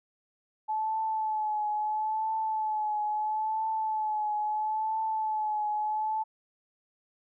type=tone with vibrato; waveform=sine; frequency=862 Hz; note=A5; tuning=36 cents flat; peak=-27 dBFS; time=0.68-6.24 s; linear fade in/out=20 ms; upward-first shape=triangle; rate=0.75 Hz; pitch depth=42 cents each way; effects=none